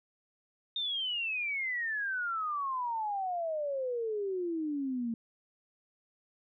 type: exponential sweep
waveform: sine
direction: down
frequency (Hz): 3680 to 225.2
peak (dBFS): -31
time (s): 0.76-5.14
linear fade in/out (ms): 2
effects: none